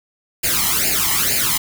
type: noise with flanger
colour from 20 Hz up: white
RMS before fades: -18 dBFS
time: 0.43-1.58 s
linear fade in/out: 10 ms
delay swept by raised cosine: 0.42 to 0.99 ms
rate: 2.2 Hz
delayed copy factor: +0.9
effects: none